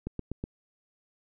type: click train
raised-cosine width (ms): 3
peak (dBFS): -20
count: 4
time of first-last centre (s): 0.07-0.439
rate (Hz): 8.12
effects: none